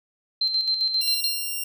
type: tone with tremolo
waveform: sine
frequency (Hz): 4122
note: C8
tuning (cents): -27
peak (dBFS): -19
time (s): 0.41-1.21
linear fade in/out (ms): 5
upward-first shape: square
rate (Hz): 7.5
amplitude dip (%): 50
type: tone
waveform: 5% pulse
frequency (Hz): 2780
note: F7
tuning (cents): -9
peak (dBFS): -18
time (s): 1.01-1.64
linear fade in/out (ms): 5
type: tone with exponential decay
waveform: triangle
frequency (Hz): 4186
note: C8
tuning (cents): 0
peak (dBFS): -18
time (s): 1.24-1.64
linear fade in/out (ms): 1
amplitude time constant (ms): 86
effects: none